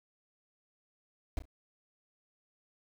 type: noise with echo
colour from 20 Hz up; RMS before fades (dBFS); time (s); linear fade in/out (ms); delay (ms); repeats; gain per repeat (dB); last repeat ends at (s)
brown; -32; 1.37-1.39; 0; 32; 2; -13; 1.454
effects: none